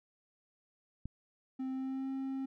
click, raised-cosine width 5 ms, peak -28 dBFS, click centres 1.056 s
triangle tone with pitch glide, 261.9 to 267.4 Hz, C4 to C4, +2 to +38 cents, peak -33 dBFS, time 1.59-2.46 s, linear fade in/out 10 ms, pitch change +36 cents, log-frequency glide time 1.7-2.09 s
effects none

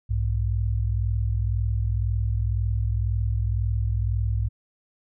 sine tone pair together, 61.74 / 103.69 Hz, B1 / G#2, 0 / -2 cents, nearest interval major sixth, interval 898 cents, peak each -24 / -24 dBFS, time 0.09-4.49 s, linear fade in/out 20 ms, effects none

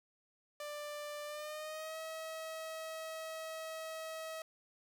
sawtooth tone with pitch glide, 591 to 640.8 Hz, D5 to E5, +11 to -49 cents, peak -38 dBFS, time 0.6-4.42 s, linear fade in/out 2 ms, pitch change +140 cents, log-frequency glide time 1.25-1.98 s, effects none

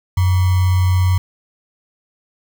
sine tone with sample-and-hold, 91.8 Hz, F#2, 13 cents flat, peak -11 dBFS, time 0.17-1.18 s, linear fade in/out 5 ms, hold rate 1050 Hz, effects none

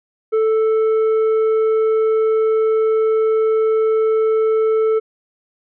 triangle tone with tanh clipping, 440 Hz, A4, in tune, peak -14 dBFS, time 0.32-5 s, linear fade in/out 20 ms, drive 10 dB, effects none

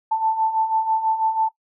sine beating tone pair, 880 / 886.1 Hz, A5 / A5, 0 / +12 cents, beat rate 6.1 Hz, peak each -25 / -19 dBFS, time 0.11-1.49 s, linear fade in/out 10 ms, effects noise-tail reverb RT60 0.1 s tail -17 dB re dry

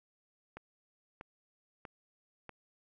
click train, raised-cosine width 0.5 ms, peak -30 dBFS, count 4, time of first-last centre 0.57-2.493 s, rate 1.56 Hz, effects none

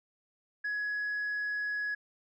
sine tone, 1679 Hz, G#6, 18 cents sharp, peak -29 dBFS, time 0.64-1.95 s, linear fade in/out 10 ms, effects tanh soft clip ceiling -29 dBFS

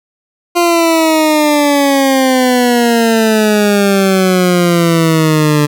20% pulse exponential sweep, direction down, 349.2 to 147 Hz, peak -3 dBFS, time 0.55-5.67 s, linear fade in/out 20 ms, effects none

